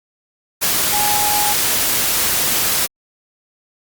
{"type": "tone in noise", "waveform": "sine", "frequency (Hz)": 830.6, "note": "G#5", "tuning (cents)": 0, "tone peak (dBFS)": -19, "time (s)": [0.92, 1.54], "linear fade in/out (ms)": 20, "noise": "white", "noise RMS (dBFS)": -17, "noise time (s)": [0.61, 2.87], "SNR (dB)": -5, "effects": ["Opus 48 kbps"]}